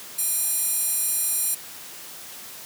square tone with high-pass filter, 817 Hz, G#5, 29 cents flat, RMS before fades -24 dBFS, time 0.18-1.55 s, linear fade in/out 10 ms, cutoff 10000 Hz, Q 1.9, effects white hiss -40 dBFS RMS until 2.65 s + high-pass 100 Hz 12 dB/octave

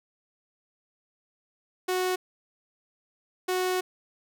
sawtooth tone pair in turn, 368 / 368 Hz, F#4 / F#4, -9 / -9 cents, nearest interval unison, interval 0 cents, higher neither, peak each -21 dBFS, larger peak neither, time 1.88-2.16 / 3.48-3.81 s, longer second, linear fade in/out 10 ms, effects none

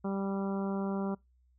harmonic tone, 196 Hz, G3, in tune, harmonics 1 / 2 / 3 / 4 / 5 / 6 / 7, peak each -32 / -38 / -42 / -44 / -46 / -48 / -49 dBFS, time 0.04-1.15 s, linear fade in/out 10 ms, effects noise-tail reverb RT60 0.2 s tail -25 dB re dry + added 62 Hz sine -64 dBFS peak until 1.58 s

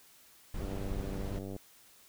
brown noise, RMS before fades -38 dBFS, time 0.54-1.39 s, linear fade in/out 5 ms
click train, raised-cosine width 2 ms, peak -29 dBFS, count 94, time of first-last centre 0.61-1.564 s, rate 97.5 Hz
effects white hiss -60 dBFS RMS until 2.08 s

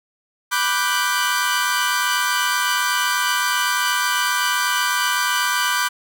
sawtooth chord, G major seventh, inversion first, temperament equal, 987.8 / 1174.7 / 1480 / 1568 Hz, B5 / D6 / F#6 / G6, 0 / 0 / 0 / 0 cents, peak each -20 dBFS, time 0.51-5.89 s, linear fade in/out 20 ms, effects none

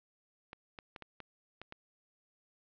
clicks, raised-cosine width 0.3 ms, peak -29 dBFS, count 7, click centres 0.531 / 0.788 / 0.962 / 1.023 / 1.203 / 1.616 / 1.724 s, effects low-pass 4000 Hz 12 dB/octave

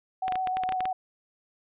sine tone with vibrato, 746 Hz, F#5, 14 cents sharp, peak -26 dBFS, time 0.22-0.93 s, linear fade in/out 5 ms, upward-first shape square, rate 6.5 Hz, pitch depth 14 cents each way
clicks, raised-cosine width 0.3 ms, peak -17 dBFS, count 10, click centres 0.281 / 0.323 / 0.356 / 0.473 / 0.57 / 0.636 / 0.691 / 0.723 / 0.806 / 0.855 s
effects resampled to 8000 Hz

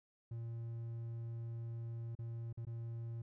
triangle tone with dropouts, 115.8 Hz, A#2, 11 cents flat, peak -39 dBFS, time 0.31-3.22 s, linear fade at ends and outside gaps 5 ms, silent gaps 2.152-2.189 / 2.528-2.574 / 2.652-2.668 s, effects none

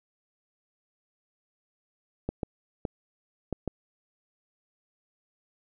clicks, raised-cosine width 2 ms, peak -16 dBFS, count 5, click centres 2.29 / 2.432 / 2.852 / 3.527 / 3.677 s, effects none

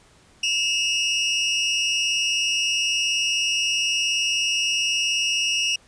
30% pulse tone pair together, 2636 / 2855 Hz, E7 / F7, -1 / +37 cents, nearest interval minor second, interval 138 cents, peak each -22 / -19 dBFS, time 0.43-5.76 s, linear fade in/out 5 ms, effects pink hiss -55 dBFS RMS until 5.87 s + resampled to 22050 Hz

